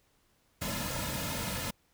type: noise with comb filter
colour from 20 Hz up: pink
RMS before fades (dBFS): -35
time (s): 0.61-1.71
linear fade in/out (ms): 10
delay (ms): 2.6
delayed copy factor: -0.8
effects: pink hiss -70 dBFS RMS until 1.93 s